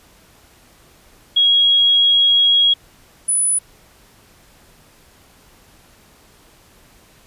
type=tone pair in turn; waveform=sine; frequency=3302 / 9949 Hz; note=G#7 / D#9; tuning=-11 / -1 cents; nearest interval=octave + perfect fifth; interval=1910 cents; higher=second; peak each=-10 / -14 dBFS; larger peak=first; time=1.36-2.74 / 3.28-3.59 s; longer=first; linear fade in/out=10 ms; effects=pink hiss -50 dBFS RMS until 7.26 s + resampled to 32000 Hz